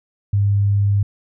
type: tone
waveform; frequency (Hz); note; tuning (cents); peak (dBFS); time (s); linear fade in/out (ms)
sine; 100.9; G#2; -49; -13; 0.33-1.03; 5
effects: none